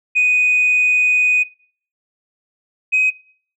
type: tone pair in turn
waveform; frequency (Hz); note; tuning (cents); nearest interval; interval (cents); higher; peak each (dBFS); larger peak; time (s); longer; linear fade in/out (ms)
sine; 2489 / 2522; D#7 / D#7; 0 / +23; unison; 23; second; -10; neither; 0.15-1.44 / 2.92-3.11; first; 20
effects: noise-tail reverb RT60 0.5 s tail -21 dB re dry + tanh soft clip ceiling -8 dBFS